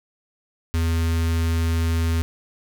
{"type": "tone with notch filter", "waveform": "square", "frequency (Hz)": 82.41, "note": "E2", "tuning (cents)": 0, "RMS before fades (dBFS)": -21, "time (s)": [0.74, 2.22], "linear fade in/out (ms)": 0, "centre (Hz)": 660, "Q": 1, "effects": []}